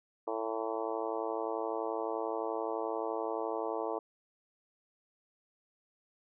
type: harmonic tone with a mistuned harmonic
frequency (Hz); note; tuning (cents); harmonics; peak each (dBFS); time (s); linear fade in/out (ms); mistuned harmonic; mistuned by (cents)
111.6; A2; +25; 3 / 4 / 5 / 6 / 7 / 8 / 9 / 10; -41 / -37 / -41 / -40 / -43 / -42 / -44 / -46; 0.27-3.99; 5; 10; +27
effects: none